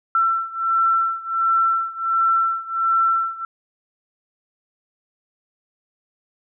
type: beating tone pair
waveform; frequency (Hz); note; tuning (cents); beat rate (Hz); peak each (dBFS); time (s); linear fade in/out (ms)
sine; 1343 / 1344.4; E6 / E6; +32 / +34; 1.4; -19 / -21; 0.15-3.45; 2
effects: none